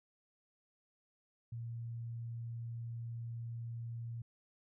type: tone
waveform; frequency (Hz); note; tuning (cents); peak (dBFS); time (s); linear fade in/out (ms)
sine; 116.54; A#2; 0; -40; 1.52-4.22; 5
effects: none